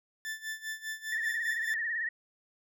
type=tone with tremolo; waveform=40% pulse; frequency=1760 Hz; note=A6; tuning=in tune; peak=-33 dBFS; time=0.25-1.74 s; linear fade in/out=0 ms; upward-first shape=sine; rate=5 Hz; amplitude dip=85%
type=tone with vibrato; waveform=sine; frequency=1822 Hz; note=A#6; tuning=40 cents flat; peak=-30 dBFS; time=1.12-2.09 s; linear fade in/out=5 ms; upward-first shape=sine; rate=18 Hz; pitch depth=79 cents each way
effects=none